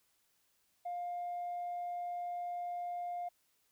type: tone with tanh clipping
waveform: triangle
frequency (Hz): 705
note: F5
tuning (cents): +16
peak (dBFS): -37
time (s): 0.85-3.29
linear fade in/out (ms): 10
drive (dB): 5
effects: white hiss -75 dBFS RMS until 3.71 s